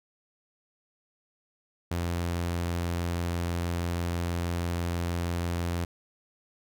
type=tone; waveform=sawtooth; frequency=86.2 Hz; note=F2; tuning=22 cents flat; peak=-24 dBFS; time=1.91-5.85 s; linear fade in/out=5 ms; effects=none